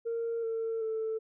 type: tone with pitch steps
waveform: sine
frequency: 461.7 / 451.9 / 442.4 Hz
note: A#4 / A4 / A4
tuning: -17 / +46 / +9 cents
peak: -29 dBFS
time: 0.05-1.19 s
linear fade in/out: 20 ms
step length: 380 ms
effects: tanh soft clip ceiling -27 dBFS